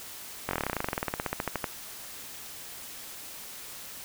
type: slowing click train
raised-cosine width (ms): 0.5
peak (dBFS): -13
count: 26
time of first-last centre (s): 0.49-1.642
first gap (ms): 21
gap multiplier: 1.06
effects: white hiss -43 dBFS RMS until 4.04 s